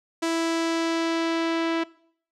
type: tone with low-pass filter sweep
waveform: sawtooth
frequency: 330 Hz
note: E4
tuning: 2 cents sharp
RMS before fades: -25 dBFS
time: 0.22-1.84 s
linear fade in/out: 10 ms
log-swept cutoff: 8100 to 3200 Hz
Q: 1
effects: noise-tail reverb RT60 0.6 s tail -21 dB re dry